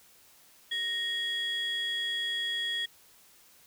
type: tone pair together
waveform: sine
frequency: 1864.7 / 3323 Hz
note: A#6 / G#7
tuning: 0 / 0 cents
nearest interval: minor seventh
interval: 1000 cents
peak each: -32 / -29 dBFS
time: 0.71-2.86 s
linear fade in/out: 10 ms
effects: tanh soft clip ceiling -26 dBFS + white hiss -59 dBFS RMS until 3.66 s